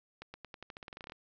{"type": "accelerating click train", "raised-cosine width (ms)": 0.3, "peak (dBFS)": -29, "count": 16, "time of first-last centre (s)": [0.22, 1.121], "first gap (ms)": 120, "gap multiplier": 0.89, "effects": ["resampled to 16000 Hz", "10-bit"]}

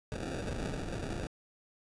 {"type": "noise with sample-and-hold", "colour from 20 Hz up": "pink", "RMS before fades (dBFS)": -37, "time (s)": [0.12, 1.27], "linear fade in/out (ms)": 0, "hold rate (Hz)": 1050, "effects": ["resampled to 22050 Hz"]}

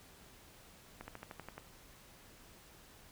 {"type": "slowing click train", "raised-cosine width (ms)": 0.5, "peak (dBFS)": -30, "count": 8, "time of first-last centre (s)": [1.01, 1.58], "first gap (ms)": 70, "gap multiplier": 1.05, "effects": ["pink hiss -59 dBFS RMS until 3.11 s"]}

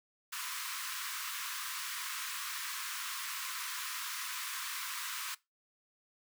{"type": "high-pass noise", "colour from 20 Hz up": "pink", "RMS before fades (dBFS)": -40, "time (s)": [0.32, 5.35], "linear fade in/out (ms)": 10, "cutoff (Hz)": 1000, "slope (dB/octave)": 96, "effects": ["noise-tail reverb RT60 0.2 s tail -20 dB re dry"]}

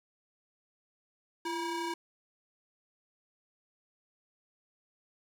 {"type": "ring-modulated tone", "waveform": "40% pulse", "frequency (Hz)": 650, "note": "E5", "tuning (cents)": -24, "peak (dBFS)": -29, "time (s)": [1.45, 1.94], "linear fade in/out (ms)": 5, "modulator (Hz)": 309, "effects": ["low-pass 9000 Hz 12 dB/octave", "10-bit"]}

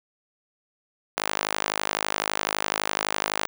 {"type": "tone with high-pass filter", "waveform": "sawtooth", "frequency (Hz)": 51.91, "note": "G#1", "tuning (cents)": 0, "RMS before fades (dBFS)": -28, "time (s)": [1.17, 3.47], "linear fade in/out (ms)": 0, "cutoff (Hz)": 790, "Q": 0.76, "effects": []}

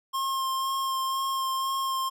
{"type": "tone with vibrato", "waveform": "square", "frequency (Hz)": 1067, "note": "C6", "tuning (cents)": 34, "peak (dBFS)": -27, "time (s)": [0.13, 2.1], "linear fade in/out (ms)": 20, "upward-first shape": "sine", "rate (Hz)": 2, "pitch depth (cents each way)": 14, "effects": []}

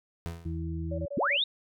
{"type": "tone with exponential decay", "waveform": "30% pulse", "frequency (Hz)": 84, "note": "E2", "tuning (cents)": 33, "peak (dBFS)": -28, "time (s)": [0.26, 0.64], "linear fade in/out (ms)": 0, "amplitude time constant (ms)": 82}
{"type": "harmonic tone", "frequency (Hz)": 82, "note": "E2", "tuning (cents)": -9, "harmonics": [1, 2, 4], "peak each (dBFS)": [-33, -36, -39], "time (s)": [0.45, 1.06], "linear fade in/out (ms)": 10}
{"type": "tone bursts", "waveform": "sine", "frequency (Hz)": 568, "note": "C#5", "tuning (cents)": 42, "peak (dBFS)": -33, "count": 5, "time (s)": [0.91, 1.374], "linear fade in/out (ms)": 10, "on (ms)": 76, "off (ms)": 21}
{"type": "linear sweep", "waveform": "sine", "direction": "up", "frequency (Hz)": [114, 3824], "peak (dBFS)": -24, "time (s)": [1.17, 1.44], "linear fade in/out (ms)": 5}
{"effects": []}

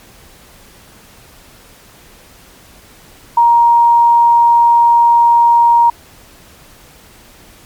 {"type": "tone", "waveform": "sine", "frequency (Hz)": 940, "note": "A#5", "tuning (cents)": 14, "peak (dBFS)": -5, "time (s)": [3.37, 5.9], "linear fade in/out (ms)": 5, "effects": ["pink hiss -42 dBFS RMS until 7.65 s", "MP3 96 kbps"]}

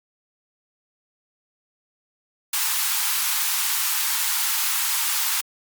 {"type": "high-pass noise", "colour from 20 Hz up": "white", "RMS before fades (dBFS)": -23, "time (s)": [2.53, 5.41], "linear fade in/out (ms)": 5, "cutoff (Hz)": 810, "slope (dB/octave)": 96, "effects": ["Opus 48 kbps"]}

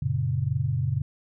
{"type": "chord", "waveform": "sine", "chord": "F# major", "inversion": "none", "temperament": "equal", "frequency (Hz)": [92.5, 116.54, 138.59], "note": ["F#2", "A#2", "C#3"], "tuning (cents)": [0, 0, 0], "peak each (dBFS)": [-30, -27, -26], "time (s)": [0.02, 1.02], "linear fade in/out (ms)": 5, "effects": []}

